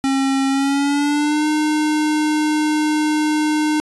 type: tone with pitch glide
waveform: square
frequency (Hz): 270 to 304.8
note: C#4 to D#4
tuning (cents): -45 to -36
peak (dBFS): -16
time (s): 0.04-3.8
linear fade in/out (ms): 0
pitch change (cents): +209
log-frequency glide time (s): 0.48-1.47
effects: resampled to 24000 Hz